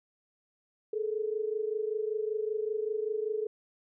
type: tone pair together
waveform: sine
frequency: 424.5 / 449.7 Hz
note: G#4 / A4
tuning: +38 / +38 cents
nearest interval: minor second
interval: 100 cents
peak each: -31 / -34 dBFS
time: 0.93-3.47 s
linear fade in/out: 5 ms
effects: none